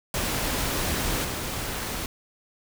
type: noise with level steps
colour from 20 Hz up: pink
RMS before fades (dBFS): -27 / -31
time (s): 0.14-2.06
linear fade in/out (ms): 2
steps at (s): 1.24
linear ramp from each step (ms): 10
effects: none